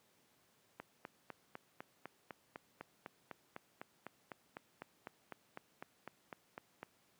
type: click train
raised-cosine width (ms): 0.5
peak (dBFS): -30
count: 25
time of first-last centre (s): 0.8-6.83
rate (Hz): 3.98
effects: pink hiss -72 dBFS RMS until 7.19 s + high-pass 150 Hz 12 dB/octave